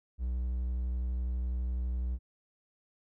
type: tone with vibrato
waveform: triangle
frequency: 61.74 Hz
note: B1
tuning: in tune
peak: -28 dBFS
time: 0.18-2.19 s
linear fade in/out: 50 ms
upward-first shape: square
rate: 12 Hz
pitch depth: 14 cents each way
effects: none